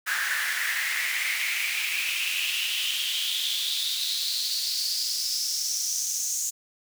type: noise with high-pass filter sweep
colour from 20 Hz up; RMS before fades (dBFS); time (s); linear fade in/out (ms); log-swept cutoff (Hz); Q
pink; -28; 0.06-6.51; 20; 1600 to 6700; 5.7
effects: none